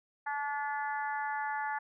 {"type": "harmonic tone", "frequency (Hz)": 288.2, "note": "D4", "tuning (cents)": -33, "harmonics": [3, 4, 5, 6, 7], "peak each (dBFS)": [-34, -44, -41, -39, -48], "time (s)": [0.26, 1.79], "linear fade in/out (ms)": 10, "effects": []}